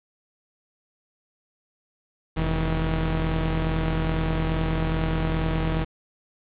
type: tone pair together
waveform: sawtooth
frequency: 42.38 / 160 Hz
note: E1 / D#3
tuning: +49 / +49 cents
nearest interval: octave + major seventh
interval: 2300 cents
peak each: -21 / -21 dBFS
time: 2.36-5.85 s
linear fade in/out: 20 ms
effects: resampled to 8000 Hz + 8-bit